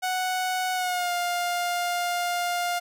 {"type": "tone with pitch glide", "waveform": "sawtooth", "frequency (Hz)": [740, 704.1], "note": ["F#5", "F5"], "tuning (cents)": [0, 14], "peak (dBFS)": -21, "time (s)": [0.02, 2.8], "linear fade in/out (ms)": 20, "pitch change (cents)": -86, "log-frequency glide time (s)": [0.74, 1.12], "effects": []}